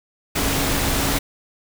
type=tone in noise; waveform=sine; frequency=275.7 Hz; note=C#4; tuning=9 cents flat; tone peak=-28 dBFS; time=0.35-1.19 s; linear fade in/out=10 ms; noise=pink; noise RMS=-21 dBFS; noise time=0.35-1.19 s; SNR=-10 dB; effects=none